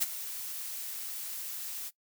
blue noise with ADSR envelope, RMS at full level -26 dBFS, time 0-1.91 s, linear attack 23 ms, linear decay 26 ms, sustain -13 dB, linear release 37 ms, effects noise-tail reverb RT60 0.1 s tail -20 dB re dry

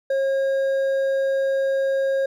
triangle tone with hard clipping, 541 Hz, C#5, 42 cents flat, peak -20 dBFS, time 0.1-2.26 s, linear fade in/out 5 ms, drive 8 dB, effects none

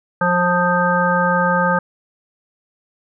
harmonic tone with a mistuned harmonic, 177.4 Hz, F3, 27 cents sharp, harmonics 1 / 3 / 5 / 7 / 9, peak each -20 / -20 / -20 / -20 / -20 dBFS, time 0.21-1.79 s, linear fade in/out 5 ms, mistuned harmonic 9, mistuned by -30 cents, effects none

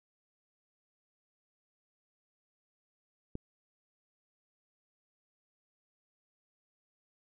click, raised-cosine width 3 ms, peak -25 dBFS, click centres 3.354 s, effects none

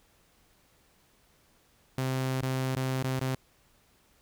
sawtooth tone with dropouts, 130.81 Hz, C3, in tune, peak -24 dBFS, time 1.98-3.35 s, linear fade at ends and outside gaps 2 ms, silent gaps 2.412-2.427 / 2.751-2.764 / 3.026-3.04 / 3.193-3.213 s, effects pink hiss -65 dBFS RMS until 4.21 s

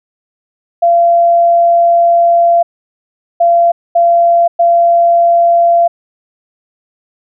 sine tone bursts at uneven times, 685 Hz, F5, 34 cents flat, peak -5 dBFS, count 4, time 0.82-2.63 / 3.4-3.72 / 3.95-4.48 / 4.59-5.88 s, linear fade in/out 10 ms, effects none

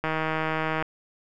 click train, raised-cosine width 0.5 ms, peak -12 dBFS, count 125, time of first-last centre 0.04-0.825 s, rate 158 Hz, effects none

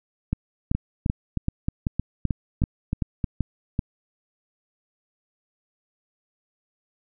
two click trains, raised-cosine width 5 ms, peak -10 / -11 dBFS, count 10 / 9, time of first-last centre 0.33-3.792 / 0.75-3.242 s, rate 2.6 / 3.21 Hz, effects none

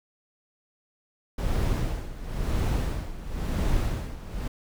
brown noise with tremolo, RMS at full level -24 dBFS, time 1.38-4.48 s, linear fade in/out 5 ms, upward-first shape sine, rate 0.97 Hz, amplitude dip 80%, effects none

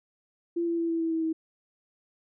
sine tone with pitch steps, 340.6 / 337.3 / 334 / 330.7 / 327.5 / 324.3 / 321.1 Hz, F4 / E4 / E4 / E4 / E4 / E4 / E4, -43 / +40 / +23 / +6 / -11 / -28 / -45 cents, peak -25 dBFS, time 0.56-1.33 s, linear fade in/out 10 ms, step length 110 ms, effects none

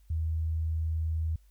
sine tone, 80.2 Hz, E2, 47 cents flat, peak -27 dBFS, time 0.1-1.36 s, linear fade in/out 5 ms, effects added 50 Hz sine -56 dBFS peak until 1.5 s + white hiss -72 dBFS RMS until 1.5 s

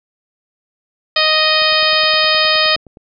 harmonic tone, 622.3 Hz, D#5, in tune, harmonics 1 / 2 / 3 / 4 / 5 / 6 / 7 / 8, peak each -19 / -19 / -19 / -19 / -19 / -19 / -19 / -19 dBFS, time 1.16-2.76 s, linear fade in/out 5 ms
click train, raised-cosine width 2 ms, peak -25 dBFS, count 14, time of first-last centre 1.62-2.971 s, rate 9.62 Hz
effects none

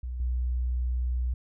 sine tone with level steps, 61.7 Hz, B1, 1 cent flat, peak -31 / -25 dBFS, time 0.03-1.34 s, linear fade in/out 5 ms, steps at 0.2 s, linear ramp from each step 2 ms, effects none

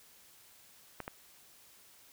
clicks, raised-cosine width 0.5 ms, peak -24 dBFS, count 2, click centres 1.003 / 1.079 s, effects white hiss -60 dBFS RMS until 2.12 s

